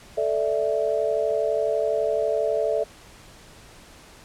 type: chord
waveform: sine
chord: A suspended fourth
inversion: none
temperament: equal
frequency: 440 / 587.3 / 659.3 Hz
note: A4 / D5 / E5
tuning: 0 / 0 / 0 cents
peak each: -25 dBFS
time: 0.17-2.84 s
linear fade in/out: 10 ms
effects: pink hiss -48 dBFS RMS until 4.24 s + low-pass 10000 Hz 12 dB/octave